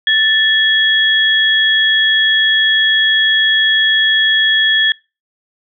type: tone pair together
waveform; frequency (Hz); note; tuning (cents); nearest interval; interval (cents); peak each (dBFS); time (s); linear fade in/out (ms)
sine; 1760 / 3322; A6 / G#7; 0 / 0; major seventh; 1100; -12; 0.07-4.92; 2
effects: noise-tail reverb RT60 0.3 s tail -25 dB re dry